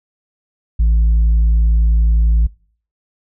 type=tone with tanh clipping; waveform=sine; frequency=55.5 Hz; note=A1; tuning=16 cents sharp; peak=-10 dBFS; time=0.79-2.47 s; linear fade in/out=10 ms; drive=2 dB; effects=noise-tail reverb RT60 0.5 s tail -24 dB re dry